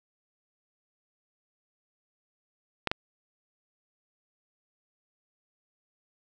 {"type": "clicks", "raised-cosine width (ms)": 0.3, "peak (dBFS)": -10, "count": 2, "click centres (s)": [2.873, 2.915], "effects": []}